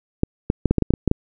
clicks, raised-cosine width 3 ms, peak -3 dBFS, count 10, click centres 0.234 / 0.501 / 0.657 / 0.71 / 0.783 / 0.823 / 0.906 / 0.938 / 1.077 / 1.114 s, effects none

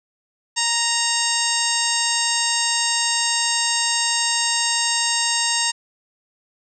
harmonic tone with a mistuned harmonic, 932.3 Hz, A#5, in tune, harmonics 1 / 2 / 3 / 4 / 5 / 6 / 7 / 8 / 9, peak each -27 / -27 / -27 / -27 / -27 / -27 / -27 / -27 / -27 dBFS, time 0.56-5.72 s, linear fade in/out 20 ms, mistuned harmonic 6, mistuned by -56 cents, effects none

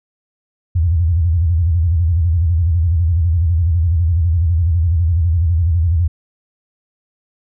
sine tone with vibrato, 83.8 Hz, E2, 29 cents sharp, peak -11 dBFS, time 0.75-6.08 s, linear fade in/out 10 ms, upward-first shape square, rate 12 Hz, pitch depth 120 cents each way, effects none

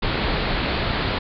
pink low-pass noise, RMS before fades -23 dBFS, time 0.02-1.19 s, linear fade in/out 10 ms, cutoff 4600 Hz, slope 96 dB/octave, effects none

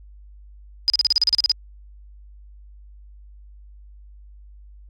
sine tone bursts, 4978 Hz, D#8, in tune, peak -13 dBFS, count 12, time 0.88-1.516 s, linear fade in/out 0 ms, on 20 ms, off 36 ms, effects added 50 Hz sine -42 dBFS peak until 4.89 s + AAC 64 kbps

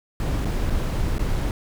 brown noise with dropouts, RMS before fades -23 dBFS, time 0.2-1.51 s, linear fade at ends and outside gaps 1 ms, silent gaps 0.448-0.454 / 0.7-0.704 / 1.183-1.193 s, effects none

